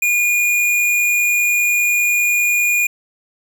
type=tone; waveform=square; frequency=2435 Hz; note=D#7; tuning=38 cents flat; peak=-14 dBFS; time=0.02-2.87 s; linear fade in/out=5 ms; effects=none